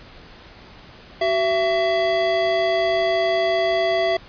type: tone pair together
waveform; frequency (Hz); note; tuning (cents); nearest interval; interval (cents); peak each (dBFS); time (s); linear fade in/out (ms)
square; 378.7 / 668.6; F#4 / E5; +40 / +24; minor seventh; 984; -25 / -19; 1.21-4.17; 5
effects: pink hiss -44 dBFS RMS until 4.28 s + resampled to 11025 Hz